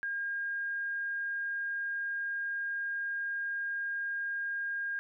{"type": "tone", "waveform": "sine", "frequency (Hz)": 1616, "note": "G#6", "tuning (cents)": -48, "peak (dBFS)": -32, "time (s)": [0.03, 4.99], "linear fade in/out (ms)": 0, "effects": []}